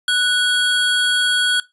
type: tone pair together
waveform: square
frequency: 1480 / 3298 Hz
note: F#6 / G#7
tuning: 0 / -13 cents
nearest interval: octave + major second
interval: 1387 cents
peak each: -18 dBFS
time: 0.08-1.6 s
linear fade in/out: 2 ms
effects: noise-tail reverb RT60 0.2 s tail -19 dB re dry + resampled to 24000 Hz